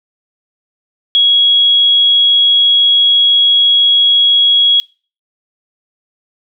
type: tone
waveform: sine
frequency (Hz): 3322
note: G#7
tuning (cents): 0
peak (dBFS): -6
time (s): 1.15-4.8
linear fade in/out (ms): 0
effects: noise-tail reverb RT60 0.4 s tail -25 dB re dry